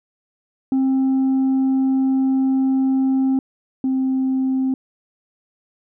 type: tone pair in turn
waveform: sine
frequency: 265.2 / 262.8 Hz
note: C4 / C4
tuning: +23 / +8 cents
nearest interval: unison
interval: 15 cents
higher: first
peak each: -12 / -15 dBFS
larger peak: first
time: 0.72-3.39 / 3.84-4.74 s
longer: first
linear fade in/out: 2 ms
effects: tanh soft clip ceiling -14 dBFS